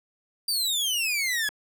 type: exponential sweep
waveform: sawtooth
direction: down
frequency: 4746 to 1661.2 Hz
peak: -21 dBFS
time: 0.48-1.49 s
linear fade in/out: 5 ms
type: click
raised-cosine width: 0.5 ms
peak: -26 dBFS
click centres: 1.49 s
effects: none